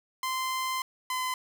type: tone pair in turn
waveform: sawtooth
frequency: 1038 / 1021.3 Hz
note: C6 / C6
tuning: -14 / -42 cents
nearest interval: unison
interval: 28 cents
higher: first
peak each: -25 dBFS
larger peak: neither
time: 0.23-0.82 / 1.1-1.34 s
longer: first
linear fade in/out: 2 ms
effects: none